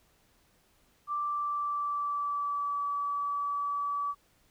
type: tone with pitch glide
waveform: sine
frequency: 1174.7 to 1147.9 Hz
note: D6 to D6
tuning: 0 to -40 cents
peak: -29 dBFS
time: 1.07-4.15 s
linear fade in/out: 50 ms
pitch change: -40 cents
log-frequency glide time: 1.2-2.83 s
effects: pink hiss -67 dBFS RMS until 4.5 s